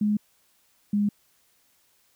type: tone pair in turn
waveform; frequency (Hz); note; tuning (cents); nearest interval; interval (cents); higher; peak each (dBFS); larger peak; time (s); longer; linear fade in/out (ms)
sine; 209.3 / 205.5; G#3 / G#3; +14 / -18; unison; 32; first; -20; neither; 0.01-0.17 / 0.93-1.09; neither; 5
effects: white hiss -65 dBFS RMS until 2.15 s